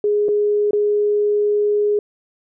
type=tone with dropouts; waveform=sine; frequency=415.3 Hz; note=G#4; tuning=in tune; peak=-14 dBFS; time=0.04-1.99 s; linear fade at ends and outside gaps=2 ms; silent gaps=0.284-0.288 / 0.709-0.732 s; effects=none